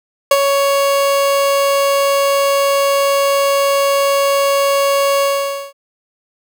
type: tone with ADSR envelope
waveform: 30% pulse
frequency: 557 Hz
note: C#5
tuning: 8 cents sharp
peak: -3 dBFS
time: 0.31-5.73 s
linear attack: 4 ms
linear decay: 43 ms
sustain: -6 dB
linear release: 510 ms
effects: none